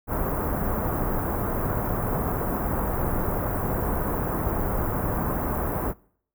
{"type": "band-stop noise", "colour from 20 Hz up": "pink", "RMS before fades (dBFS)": -26, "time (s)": [0.07, 5.94], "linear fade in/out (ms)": 50, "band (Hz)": [1300, 15000], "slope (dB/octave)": 24, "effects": ["noise-tail reverb RT60 0.6 s tail -24 dB re dry"]}